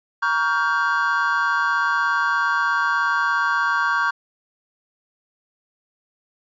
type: chord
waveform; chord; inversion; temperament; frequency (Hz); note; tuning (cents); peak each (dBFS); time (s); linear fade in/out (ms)
triangle; G half-diminished seventh; first; just; 940.8 / 1128.9 / 1411.2 / 1568; Bb5 / Db6 / F6 / G6; +16 / +31 / +18 / 0; -24 / -21 / -23 / -20; 0.22-4.11; 10
effects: resampled to 16000 Hz